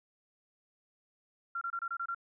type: tone bursts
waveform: sine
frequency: 1375 Hz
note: F6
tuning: 27 cents flat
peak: -33 dBFS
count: 7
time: 1.55-2.147 s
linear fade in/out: 5 ms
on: 63 ms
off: 26 ms
effects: none